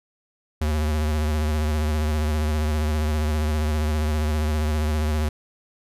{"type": "tone with vibrato", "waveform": "square", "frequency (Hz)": 76.4, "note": "D#2", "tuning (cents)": -31, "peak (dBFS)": -21, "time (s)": [0.61, 5.29], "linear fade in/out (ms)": 5, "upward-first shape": "triangle", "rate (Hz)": 15, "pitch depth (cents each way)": 58, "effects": ["resampled to 32000 Hz"]}